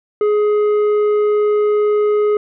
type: tone with tanh clipping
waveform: sine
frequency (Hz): 418.9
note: G#4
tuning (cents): +15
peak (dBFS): -13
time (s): 0.21-2.37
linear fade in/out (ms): 2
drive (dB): 7
effects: none